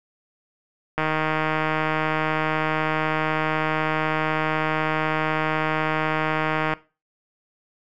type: click train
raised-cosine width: 0.5 ms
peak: -8 dBFS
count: 899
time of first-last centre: 0.98-6.736 s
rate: 156 Hz
effects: noise-tail reverb RT60 0.3 s tail -19 dB re dry